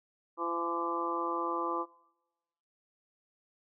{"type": "harmonic tone with a mistuned harmonic", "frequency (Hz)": 170, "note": "F3", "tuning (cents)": -46, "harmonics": [2, 3, 4, 5, 6, 7], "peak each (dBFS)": [-37, -40, -45, -41, -36, -35], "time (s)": [0.37, 1.86], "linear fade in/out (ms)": 50, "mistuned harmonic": 7, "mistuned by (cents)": -23, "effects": ["noise-tail reverb RT60 1.0 s tail -23 dB re dry"]}